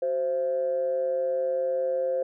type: tone with amplitude modulation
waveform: sine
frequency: 523.3 Hz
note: C5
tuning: in tune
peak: -20 dBFS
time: 0.02-2.23 s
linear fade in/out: 5 ms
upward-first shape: sine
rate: 149 Hz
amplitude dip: 65%
effects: tanh soft clip ceiling -16 dBFS